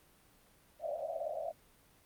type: band-pass noise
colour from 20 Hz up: pink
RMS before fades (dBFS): -39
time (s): 0.79-1.53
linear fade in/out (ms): 50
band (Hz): 570 to 700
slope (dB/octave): 96
effects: pink hiss -65 dBFS RMS until 2.05 s + Opus 32 kbps